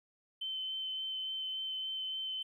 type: tone with vibrato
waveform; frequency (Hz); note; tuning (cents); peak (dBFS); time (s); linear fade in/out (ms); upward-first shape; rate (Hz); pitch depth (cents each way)
triangle; 3073; G7; -35; -32; 0.41-2.43; 10; sine; 3.5; 9
effects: tanh soft clip ceiling -34 dBFS